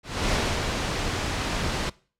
pink noise with ADSR envelope, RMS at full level -23 dBFS, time 0.03-1.9 s, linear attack 270 ms, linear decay 300 ms, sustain -4 dB, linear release 11 ms, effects noise-tail reverb RT60 0.4 s tail -22 dB re dry + low-pass 6000 Hz 12 dB/octave

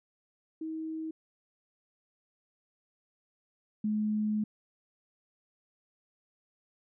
sine tone pair in turn, 318.4 / 212.9 Hz, D#4 / G#3, +40 / +43 cents, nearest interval perfect fifth, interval 697 cents, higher first, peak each -34 / -27 dBFS, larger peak second, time 0.61-1.11 / 3.84-4.44 s, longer second, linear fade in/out 5 ms, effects none

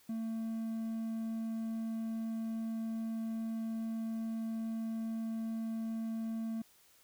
triangle tone, 224.4 Hz, A3, 34 cents sharp, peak -33 dBFS, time 0.09-6.62 s, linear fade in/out 5 ms, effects white hiss -65 dBFS RMS until 7.03 s

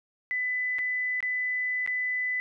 sine tone with dropouts, 2000 Hz, B6, 21 cents sharp, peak -26 dBFS, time 0.31-2.4 s, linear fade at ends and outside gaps 0 ms, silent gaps 0.785-0.79 / 1.205-1.227 / 1.863-1.875 s, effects none

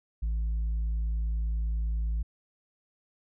sine tone with tanh clipping, 55 Hz, A1, in tune, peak -27 dBFS, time 0.22-2.23 s, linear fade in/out 10 ms, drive 2 dB, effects none

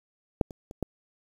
clicks, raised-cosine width 2 ms, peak -8 / -28 / -28 / -15 dBFS, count 4, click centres 0.412 / 0.508 / 0.711 / 0.827 s, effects 8-bit

